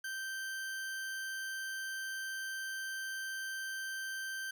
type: tone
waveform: 40% pulse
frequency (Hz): 1561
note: G6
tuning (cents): -8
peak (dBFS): -37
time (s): 0.04-4.51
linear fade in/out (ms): 5
effects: none